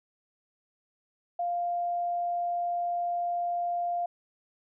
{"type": "tone", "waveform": "sine", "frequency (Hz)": 698.5, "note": "F5", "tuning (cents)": 0, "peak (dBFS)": -27, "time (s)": [1.39, 4.06], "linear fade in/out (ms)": 5, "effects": []}